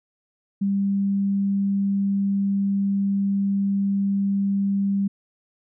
sine tone, 198 Hz, G3, 18 cents sharp, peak -19 dBFS, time 0.61-5.08 s, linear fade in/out 10 ms, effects none

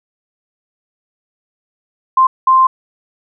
sine tone bursts at uneven times, 1046.5 Hz, C6, in tune, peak -6 dBFS, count 2, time 2.17-2.27 / 2.47-2.67 s, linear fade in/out 5 ms, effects none

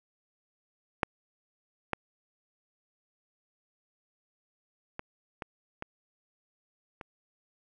clicks, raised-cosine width 0.5 ms, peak -9 / -13 / -21 / -21 / -21 / -26 dBFS, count 6, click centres 1.032 / 1.933 / 4.994 / 5.422 / 5.824 / 7.012 s, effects none

